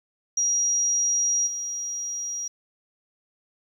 sine tone with level steps, 5730 Hz, F8, 44 cents sharp, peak -20 / -28 dBFS, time 0.37-2.48 s, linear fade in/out 5 ms, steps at 1.46 s, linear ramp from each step 20 ms, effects 9-bit

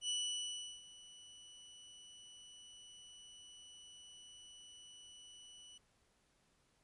sawtooth tone with ADSR envelope, 2960 Hz, F#7, in tune, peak -32 dBFS, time 0.01-5.78 s, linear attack 79 ms, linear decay 720 ms, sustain -20 dB, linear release 6 ms, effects pink hiss -75 dBFS RMS until 6.83 s + resampled to 24000 Hz

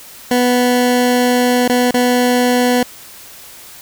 20% pulse tone with dropouts, 246.9 Hz, B3, in tune, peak -6 dBFS, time 0.31-2.83 s, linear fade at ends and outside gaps 2 ms, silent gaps 1.678-1.696 / 1.91-1.942 s, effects white hiss -37 dBFS RMS until 3.81 s

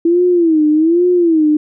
sine tone with vibrato, 329.6 Hz, E4, in tune, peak -8 dBFS, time 0.05-1.57 s, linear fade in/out 5 ms, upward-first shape sine, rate 1.2 Hz, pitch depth 150 cents each way, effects none

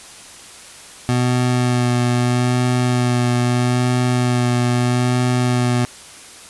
25% pulse tone with vibrato, 123.47 Hz, B2, in tune, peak -11 dBFS, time 1.09-5.85 s, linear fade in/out 0 ms, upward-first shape sine, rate 0.78 Hz, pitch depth 17 cents each way, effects white hiss -39 dBFS RMS until 6.49 s + resampled to 24000 Hz

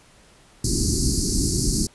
pink band-stop noise, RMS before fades -21 dBFS, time 0.64-1.87 s, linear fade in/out 5 ms, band 390 to 4400 Hz, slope 96 dB/octave, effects pink hiss -53 dBFS RMS until 1.94 s + resampled to 24000 Hz

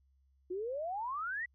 sine exponential sweep, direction up, 349.2 to 1991 Hz, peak -35 dBFS, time 0.5-1.46 s, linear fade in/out 10 ms, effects added 67 Hz sine -67 dBFS peak until 1.54 s

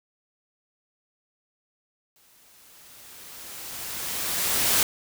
white noise with exponential growth, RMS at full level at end -20 dBFS, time 2.16-4.83 s, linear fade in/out 1 ms, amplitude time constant 580 ms, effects none

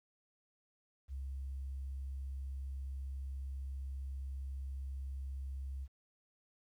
sine tone, 67.4 Hz, C#2, 48 cents flat, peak -38 dBFS, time 1.08-5.88 s, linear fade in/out 50 ms, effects tanh soft clip ceiling -35 dBFS + 12-bit

